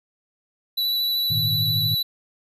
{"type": "tone with vibrato", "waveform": "square", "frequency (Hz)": 3951, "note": "B7", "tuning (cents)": 0, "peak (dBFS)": -21, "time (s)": [0.77, 2.03], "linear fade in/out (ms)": 10, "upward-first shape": "square", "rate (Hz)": 13, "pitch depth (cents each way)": 10}
{"type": "chord", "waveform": "sine", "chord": "Ab suspended second", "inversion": "none", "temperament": "equal", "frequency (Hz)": [103.83, 116.54, 155.56], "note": ["Ab2", "Bb2", "Eb3"], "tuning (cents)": [0, 0, 0], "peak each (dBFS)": -28, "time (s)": [1.3, 1.95], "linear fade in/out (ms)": 10}
{"effects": []}